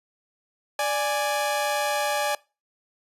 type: tone pair together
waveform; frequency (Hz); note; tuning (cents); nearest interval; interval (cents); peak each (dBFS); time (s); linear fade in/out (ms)
sawtooth; 587.3 / 830.6; D5 / G#5; 0 / 0; tritone; 600; -22 / -22; 0.79-2.35; 2
effects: noise-tail reverb RT60 0.3 s tail -23 dB re dry + resampled to 32000 Hz